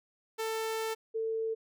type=tone pair in turn; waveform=sawtooth / sine; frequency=444.3 / 446.7 Hz; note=A4 / A4; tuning=+17 / +26 cents; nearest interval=unison; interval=9 cents; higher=second; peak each=-28 / -30 dBFS; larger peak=first; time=0.38-0.95 / 1.14-1.55 s; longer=first; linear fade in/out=20 ms; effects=none